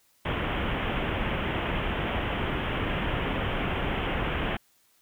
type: low-pass noise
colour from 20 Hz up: pink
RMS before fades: -29 dBFS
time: 0.25-4.57 s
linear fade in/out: 5 ms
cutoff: 3300 Hz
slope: 96 dB/octave
effects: white hiss -65 dBFS RMS until 5.01 s